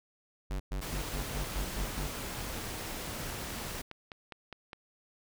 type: tone bursts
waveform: square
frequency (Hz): 48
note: G1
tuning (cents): -36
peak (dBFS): -33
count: 8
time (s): 0.5-2.07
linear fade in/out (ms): 10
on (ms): 100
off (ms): 110
type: noise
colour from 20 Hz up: pink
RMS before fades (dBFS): -39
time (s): 0.81-3.82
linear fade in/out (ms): 10
type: click train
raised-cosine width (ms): 0.3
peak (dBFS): -27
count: 8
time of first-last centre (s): 3.3-4.731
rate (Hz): 4.89
effects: none